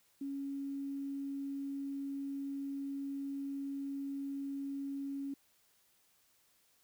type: tone with quantisation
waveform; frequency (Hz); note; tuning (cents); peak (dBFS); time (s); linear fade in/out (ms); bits
sine; 277.2; C#4; 0; -37; 0.21-5.34; 5; 11
effects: white hiss -71 dBFS RMS until 6.83 s